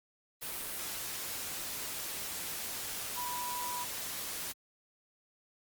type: tone in noise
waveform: sine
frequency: 980 Hz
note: B5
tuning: 14 cents flat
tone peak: -37 dBFS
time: 3.16-3.85 s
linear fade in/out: 20 ms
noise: white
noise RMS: -39 dBFS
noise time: 0.41-4.53 s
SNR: -1 dB
effects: Opus 32 kbps